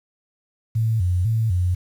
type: tone with vibrato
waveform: sine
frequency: 100.4 Hz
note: G2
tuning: 42 cents sharp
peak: -17 dBFS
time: 0.75-1.75 s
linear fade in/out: 10 ms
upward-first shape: square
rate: 2 Hz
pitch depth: 190 cents each way
effects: 8-bit